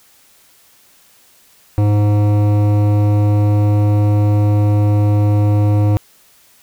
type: tone with hard clipping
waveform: sine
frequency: 103.83 Hz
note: G#2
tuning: in tune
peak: -12 dBFS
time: 1.78-5.97 s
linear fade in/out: 0 ms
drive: 14 dB
effects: white hiss -50 dBFS RMS until 6.62 s